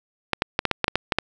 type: clicks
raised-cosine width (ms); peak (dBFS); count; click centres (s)
0.3; -3; 10; 0.333 / 0.421 / 0.591 / 0.653 / 0.713 / 0.843 / 0.881 / 0.956 / 1.122 / 1.186
effects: none